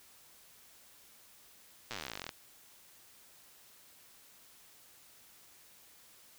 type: slowing click train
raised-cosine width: 0.2 ms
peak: -22 dBFS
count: 26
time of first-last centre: 1.91-2.292 s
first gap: 8 ms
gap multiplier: 1.05
effects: white hiss -60 dBFS RMS until 6.38 s